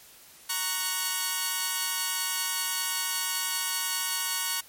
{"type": "chord", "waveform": "5% pulse", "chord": "F# major", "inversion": "first", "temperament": "equal", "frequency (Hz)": [932.3, 1108.7, 1480], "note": ["A#5", "C#6", "F#6"], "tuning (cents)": [0, 0, 0], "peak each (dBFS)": -20, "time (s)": [0.49, 4.61], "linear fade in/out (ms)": 10, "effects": ["white hiss -52 dBFS RMS until 4.68 s", "MP3 64 kbps"]}